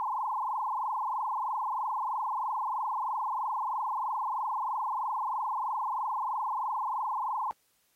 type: tone with frequency modulation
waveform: sine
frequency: 952 Hz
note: A#5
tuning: 36 cents sharp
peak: -29 dBFS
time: 0-7.51 s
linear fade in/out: 0 ms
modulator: 23.1 Hz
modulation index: 5.2
effects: white hiss -71 dBFS RMS until 7.95 s + AAC 48 kbps